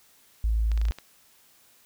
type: tone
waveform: sine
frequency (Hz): 55.1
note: A1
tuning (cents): +3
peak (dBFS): -21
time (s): 0.44-0.91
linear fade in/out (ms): 0
type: clicks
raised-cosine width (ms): 0.2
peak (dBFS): -23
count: 7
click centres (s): 0.717 / 0.776 / 0.815 / 0.853 / 0.885 / 0.921 / 0.986
effects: white hiss -59 dBFS RMS until 1.85 s